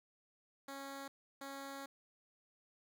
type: tone bursts at uneven times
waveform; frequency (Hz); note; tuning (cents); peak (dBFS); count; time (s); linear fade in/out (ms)
10% pulse; 275.1; C#4; -13; -37; 2; 0.68-1.08 / 1.41-1.86; 5
effects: none